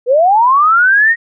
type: linear sweep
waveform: sine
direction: up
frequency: 466.2 to 1893 Hz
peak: -6 dBFS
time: 0.06-1.16 s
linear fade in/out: 50 ms
effects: none